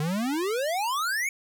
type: exponential sweep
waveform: square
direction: up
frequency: 145.1 to 2280 Hz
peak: -26 dBFS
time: 0-1.29 s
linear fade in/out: 2 ms
effects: none